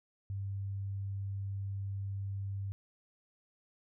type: tone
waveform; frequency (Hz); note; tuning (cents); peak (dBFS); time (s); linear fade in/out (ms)
sine; 98.5; G2; +9; -35; 0.3-2.72; 0
effects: none